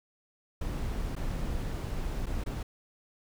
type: noise with dropouts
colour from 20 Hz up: brown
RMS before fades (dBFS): -33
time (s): 0.61-2.63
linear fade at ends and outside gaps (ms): 5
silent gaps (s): 1.154-1.163 / 2.259-2.265 / 2.439-2.461
effects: none